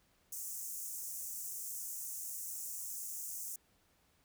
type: high-pass noise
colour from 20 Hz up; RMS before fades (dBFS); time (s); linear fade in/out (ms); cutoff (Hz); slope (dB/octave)
pink; -43; 0.32-3.56; 5; 6300; 48
effects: pink hiss -72 dBFS RMS until 4.24 s